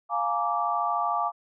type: chord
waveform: sine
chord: Bb dominant seventh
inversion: second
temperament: just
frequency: 699.2 / 839.1 / 932.3 / 1165.4 Hz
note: F5 / Ab5 / Bb5 / D6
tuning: +2 / +18 / 0 / -14 cents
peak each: -29 / -30 / -33 / -27 dBFS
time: 0.09-1.32 s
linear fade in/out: 50 ms
effects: none